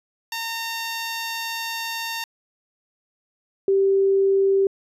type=tone pair in turn; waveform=10% pulse / sine; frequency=914 / 390.3 Hz; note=A#5 / G4; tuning=-34 / -8 cents; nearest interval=octave + minor third; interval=1474 cents; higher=first; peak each=-18 / -15 dBFS; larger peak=second; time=0.32-2.24 / 3.68-4.67 s; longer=first; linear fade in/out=2 ms; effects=resampled to 32000 Hz